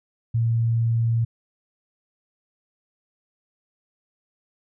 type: tone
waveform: sine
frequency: 115.3 Hz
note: A#2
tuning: 19 cents flat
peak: -18 dBFS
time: 0.34-1.25 s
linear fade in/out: 10 ms
effects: none